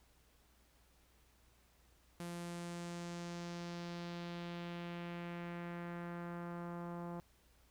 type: tone with low-pass filter sweep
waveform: sawtooth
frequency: 172.7 Hz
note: F3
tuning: 19 cents flat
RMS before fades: -45 dBFS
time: 2.2-7.2 s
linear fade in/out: 0 ms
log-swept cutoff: 11000 to 980 Hz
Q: 1.6
effects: added 60 Hz sine -70 dBFS peak until 7.7 s + pink hiss -71 dBFS RMS until 7.7 s